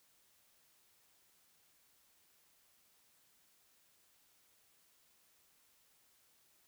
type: silence
effects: white hiss -71 dBFS RMS until 6.67 s